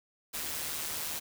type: noise with amplitude modulation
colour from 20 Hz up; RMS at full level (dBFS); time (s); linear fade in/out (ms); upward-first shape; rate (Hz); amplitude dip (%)
white; -34; 0.33-1.2; 20; sine; 155; 50
effects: none